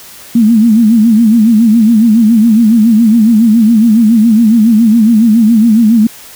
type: tone with vibrato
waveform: sine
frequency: 223.5 Hz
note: A3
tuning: 27 cents sharp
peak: -3 dBFS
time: 0.35-6.07 s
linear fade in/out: 5 ms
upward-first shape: sine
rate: 7.2 Hz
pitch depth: 110 cents each way
effects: white hiss -33 dBFS RMS until 6.35 s